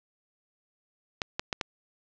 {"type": "clicks", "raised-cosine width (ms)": 0.2, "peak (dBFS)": -11, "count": 4, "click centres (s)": [1.218, 1.395, 1.528, 1.612], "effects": ["low-pass 6000 Hz 12 dB/octave"]}